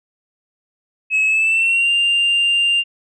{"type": "tone with pitch glide", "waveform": "sine", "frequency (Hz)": [2575, 2792], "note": ["E7", "F7"], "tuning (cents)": [-41, -1], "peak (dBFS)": -11, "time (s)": [1.1, 2.84], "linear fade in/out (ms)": 50, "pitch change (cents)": 140, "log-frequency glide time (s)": [1.26, 1.91], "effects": ["tanh soft clip ceiling -11 dBFS"]}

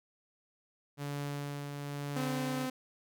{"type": "tone with tremolo", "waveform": "sawtooth", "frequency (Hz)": 143.4, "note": "D3", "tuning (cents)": -41, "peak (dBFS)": -31, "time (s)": [0.97, 2.69], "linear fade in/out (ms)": 50, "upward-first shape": "triangle", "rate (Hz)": 1, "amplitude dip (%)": 40}
{"type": "tone", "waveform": "sawtooth", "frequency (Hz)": 257.6, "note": "C4", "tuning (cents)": -27, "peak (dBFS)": -30, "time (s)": [2.16, 2.7], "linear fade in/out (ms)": 5}
{"effects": []}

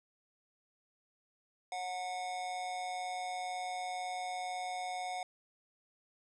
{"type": "tone with amplitude modulation", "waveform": "square", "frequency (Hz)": 731, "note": "F#5", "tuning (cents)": -21, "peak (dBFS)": -35, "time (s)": [1.72, 5.23], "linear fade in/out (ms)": 2, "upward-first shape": "sine", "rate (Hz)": 182, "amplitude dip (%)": 55, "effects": ["resampled to 22050 Hz"]}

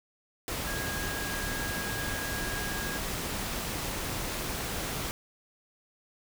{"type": "tone in noise", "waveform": "sine", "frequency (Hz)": 1638, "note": "G#6", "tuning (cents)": -24, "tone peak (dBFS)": -37, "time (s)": [0.67, 2.98], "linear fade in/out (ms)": 0, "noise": "pink", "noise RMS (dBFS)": -34, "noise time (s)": [0.48, 5.11], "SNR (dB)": -6, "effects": []}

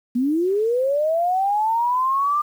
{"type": "linear sweep", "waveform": "sine", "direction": "up", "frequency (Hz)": [233.1, 1201], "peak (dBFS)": -17, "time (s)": [0.15, 2.42], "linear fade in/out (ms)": 10, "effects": ["8-bit"]}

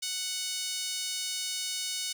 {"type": "tone with high-pass filter", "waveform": "5% pulse", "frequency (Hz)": 740, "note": "F#5", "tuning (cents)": 0, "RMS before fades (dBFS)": -34, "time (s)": [0.02, 2.13], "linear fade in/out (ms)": 10, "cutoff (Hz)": 3100, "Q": 1.2, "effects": []}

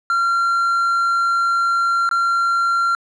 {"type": "tone with dropouts", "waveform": "triangle", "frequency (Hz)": 1375, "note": "F6", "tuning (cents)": -27, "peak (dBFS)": -13, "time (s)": [0.1, 2.95], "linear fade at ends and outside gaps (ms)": 1, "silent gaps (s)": [2.091, 2.112], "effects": ["resampled to 22050 Hz"]}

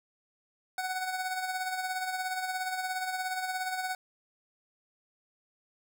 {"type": "tone with tremolo", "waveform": "25% pulse", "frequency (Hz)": 745, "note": "F#5", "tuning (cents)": 12, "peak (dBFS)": -26, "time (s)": [0.78, 3.95], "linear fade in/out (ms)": 2, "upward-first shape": "sine", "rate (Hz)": 17, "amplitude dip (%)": 50, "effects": []}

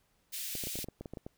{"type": "high-pass noise", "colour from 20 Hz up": "white", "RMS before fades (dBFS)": -39, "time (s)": [0.32, 0.85], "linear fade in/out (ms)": 20, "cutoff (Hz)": 2200, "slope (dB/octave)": 24}
{"type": "clicks", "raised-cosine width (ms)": 2, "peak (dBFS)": -28, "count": 12, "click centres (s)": [0.553, 0.638, 0.671, 0.756, 0.789, 0.843, 0.886, 1.01, 1.058, 1.136, 1.172, 1.265]}
{"effects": ["pink hiss -73 dBFS RMS until 1.37 s"]}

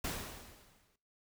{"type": "noise with exponential decay", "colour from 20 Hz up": "pink", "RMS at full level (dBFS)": -36, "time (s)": [0.04, 0.96], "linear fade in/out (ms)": 5, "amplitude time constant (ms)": 200, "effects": ["noise-tail reverb RT60 0.4 s tail -19 dB re dry"]}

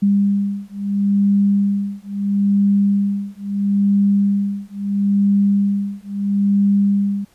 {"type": "beating tone pair", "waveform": "sine", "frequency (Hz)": [200, 200.75], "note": ["G3", "G3"], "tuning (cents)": [35, 41], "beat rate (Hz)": 0.75, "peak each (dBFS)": -17, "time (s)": [0.02, 7.25], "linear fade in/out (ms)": 10, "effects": ["pink hiss -56 dBFS RMS until 7.34 s", "resampled to 32000 Hz"]}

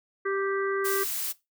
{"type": "harmonic tone", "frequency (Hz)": 392, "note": "G4", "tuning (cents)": 0, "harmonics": [1, 3, 4, 5], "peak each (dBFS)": [-27, -33, -34, -37], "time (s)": [0.25, 1.04], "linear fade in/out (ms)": 10}
{"type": "noise", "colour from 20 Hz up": "blue", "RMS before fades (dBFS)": -31, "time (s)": [0.84, 1.33], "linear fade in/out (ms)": 20}
{"effects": ["noise-tail reverb RT60 0.2 s tail -18 dB re dry"]}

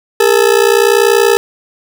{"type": "ring-modulated tone", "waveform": "40% pulse", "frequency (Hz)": 434.5, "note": "A4", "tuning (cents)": -22, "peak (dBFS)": -3, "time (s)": [0.2, 1.37], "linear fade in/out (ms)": 0, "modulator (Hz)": 30.2, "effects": []}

